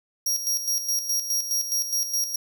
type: tone with tremolo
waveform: sawtooth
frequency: 5640 Hz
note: F8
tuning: 16 cents sharp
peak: -19 dBFS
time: 0.26-2.36 s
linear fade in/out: 5 ms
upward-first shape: square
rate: 4.8 Hz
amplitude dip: 60%
effects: none